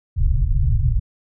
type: low-pass noise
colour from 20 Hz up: pink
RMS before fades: -17 dBFS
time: 0.16-1 s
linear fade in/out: 10 ms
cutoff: 140 Hz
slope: 96 dB/octave
effects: none